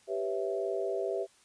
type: chord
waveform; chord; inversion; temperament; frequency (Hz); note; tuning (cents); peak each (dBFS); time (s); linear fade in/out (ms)
sine; C# half-diminished seventh; second; equal; 392 / 493.9 / 554.4 / 659.3; G4 / B4 / C#5 / E5; 0 / 0 / 0 / 0; -33 / -37 / -39 / -35; 0.07-1.27; 50
effects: white hiss -63 dBFS RMS until 1.44 s + resampled to 22050 Hz